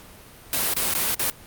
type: noise with dropouts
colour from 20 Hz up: white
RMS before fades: -23 dBFS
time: 0.53-1.3 s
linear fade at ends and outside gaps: 1 ms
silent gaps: 0.738-0.765 / 0.939-0.95 / 1.146-1.194 s
effects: pink hiss -46 dBFS RMS until 1.46 s + Opus 48 kbps

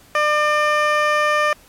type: tone with band-pass filter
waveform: 15% pulse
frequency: 600 Hz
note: D5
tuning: 37 cents sharp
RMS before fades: -17 dBFS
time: 0.15-1.53 s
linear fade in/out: 2 ms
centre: 1200 Hz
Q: 0.62
effects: pink hiss -49 dBFS RMS until 1.68 s + MP3 64 kbps

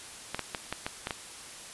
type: clicks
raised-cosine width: 0.3 ms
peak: -15 dBFS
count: 7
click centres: 0.346 / 0.393 / 0.548 / 0.726 / 0.865 / 1.071 / 1.108 s
effects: white hiss -45 dBFS RMS until 1.73 s + resampled to 24000 Hz

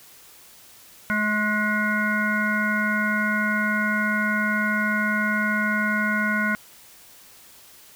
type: harmonic tone with a mistuned harmonic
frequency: 212.5 Hz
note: G#3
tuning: 40 cents sharp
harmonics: 1 / 3 / 5 / 7 / 9 / 10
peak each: -25 / -34 / -31 / -23 / -33 / -31 dBFS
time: 1.1-6.55 s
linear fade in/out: 0 ms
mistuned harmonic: 7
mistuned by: -31 cents
effects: white hiss -49 dBFS RMS until 7.95 s

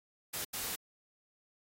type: noise bursts at uneven times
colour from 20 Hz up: white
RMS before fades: -38 dBFS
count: 2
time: 0.33-0.45 / 0.53-0.76 s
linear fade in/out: 10 ms
effects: AAC 48 kbps

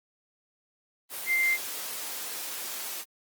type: tone in noise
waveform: sine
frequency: 2093 Hz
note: C7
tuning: in tune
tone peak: -22 dBFS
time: 1.26-1.58 s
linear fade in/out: 50 ms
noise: white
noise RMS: -36 dBFS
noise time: 1.09-3.05 s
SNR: +11 dB
effects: high-pass 300 Hz 12 dB/octave + Opus 32 kbps

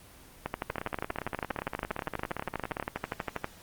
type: two click trains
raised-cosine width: 0.5 ms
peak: -18 / -15 dBFS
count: 38 / 38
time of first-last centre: 0.7-2.826 / 0.46-3.444 s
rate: 17.4 / 12.4 Hz
effects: pink hiss -53 dBFS RMS until 3.62 s + Opus 24 kbps

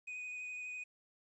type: tone with vibrato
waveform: triangle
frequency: 2489 Hz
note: D#7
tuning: in tune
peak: -40 dBFS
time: 0.07-0.84 s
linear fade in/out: 10 ms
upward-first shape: sine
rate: 12 Hz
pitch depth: 15 cents each way
effects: resampled to 22050 Hz + 12-bit

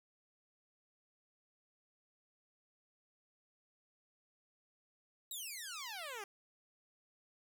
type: exponential sweep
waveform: 10% pulse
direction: down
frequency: 3940 to 387.2 Hz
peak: -35 dBFS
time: 5.31-6.24 s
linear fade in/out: 2 ms
effects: none

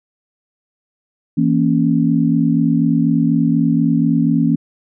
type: chord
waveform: sine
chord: A# diminished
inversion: second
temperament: equal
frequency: 164.81 / 233.1 / 277.2 Hz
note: E3 / A#3 / C#4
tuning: 0 / 0 / 0 cents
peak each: -16 dBFS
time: 1.37-4.56 s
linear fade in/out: 10 ms
effects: none

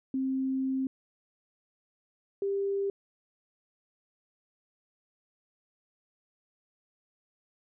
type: tone pair in turn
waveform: sine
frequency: 264.5 / 396.3 Hz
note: C4 / G4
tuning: +19 / +19 cents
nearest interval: perfect fifth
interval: 700 cents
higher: second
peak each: -27 dBFS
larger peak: neither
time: 0.14-0.87 / 2.42-2.9 s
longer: first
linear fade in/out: 2 ms
effects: none

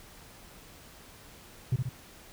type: tone with echo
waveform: sine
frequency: 126.5 Hz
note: B2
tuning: 42 cents sharp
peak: -20 dBFS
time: 1.72-1.76 s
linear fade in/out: 5 ms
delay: 66 ms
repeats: 2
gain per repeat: -5 dB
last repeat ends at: 1.892 s
effects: tanh soft clip ceiling -21 dBFS + pink hiss -52 dBFS RMS until 2.32 s

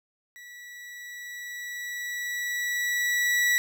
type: tone with level ramp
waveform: 40% pulse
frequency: 1946 Hz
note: B6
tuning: 26 cents flat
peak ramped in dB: -43 to -19 dBFS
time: 0.36-3.58 s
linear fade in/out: 0 ms
effects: none

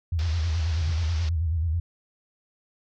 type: tone with vibrato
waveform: sine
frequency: 81.6 Hz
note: E2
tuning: 17 cents flat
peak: -22 dBFS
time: 0.12-1.8 s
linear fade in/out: 5 ms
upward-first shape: square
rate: 9.3 Hz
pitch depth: 91 cents each way
type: low-pass noise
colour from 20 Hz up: white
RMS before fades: -42 dBFS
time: 0.19-1.29 s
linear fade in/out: 0 ms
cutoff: 5800 Hz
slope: 48 dB/octave
type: tone with exponential growth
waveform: sine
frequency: 138.59 Hz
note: C#3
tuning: in tune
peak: -32 dBFS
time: 0.59-0.91 s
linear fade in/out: 5 ms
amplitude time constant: 68 ms
effects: none

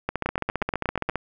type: two click trains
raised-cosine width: 0.5 ms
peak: -10 / -10 dBFS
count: 17 / 8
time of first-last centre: 0.09-1.157 / 0.26-1.096 s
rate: 15 / 8.37 Hz
effects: none

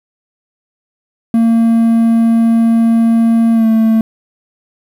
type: tone with pitch glide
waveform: triangle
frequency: 228.7 to 222.8 Hz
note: A#3 to A3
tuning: -33 to +22 cents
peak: -5 dBFS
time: 1.34-4.01 s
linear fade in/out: 2 ms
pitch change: -45 cents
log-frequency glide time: 3.53-3.66 s
effects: 7-bit

